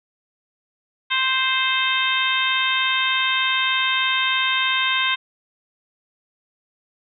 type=harmonic tone; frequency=523.3 Hz; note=C5; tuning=in tune; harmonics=2 / 3 / 4 / 5 / 6 / 7; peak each=-25 / -25 / -25 / -25 / -25 / -25 dBFS; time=1.1-5.16 s; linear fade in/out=20 ms; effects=none